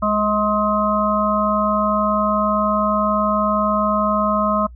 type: harmonic tone with a mistuned harmonic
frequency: 211 Hz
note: G#3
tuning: 28 cents sharp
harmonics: 1 / 3 / 5 / 6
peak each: -21 / -21 / -21 / -21 dBFS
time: 0.02-4.67 s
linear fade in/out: 10 ms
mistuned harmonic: 1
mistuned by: -18 cents
effects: noise-tail reverb RT60 0.1 s tail -24 dB re dry + added 60 Hz sine -36 dBFS peak until 4.75 s